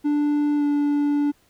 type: tone with pitch glide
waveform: triangle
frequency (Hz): 293.7 to 290.2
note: D4 to D4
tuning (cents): 0 to -21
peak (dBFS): -16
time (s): 0.04-1.32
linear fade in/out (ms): 20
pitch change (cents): -21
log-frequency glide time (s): 0.57-0.63
effects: pink hiss -61 dBFS RMS until 1.49 s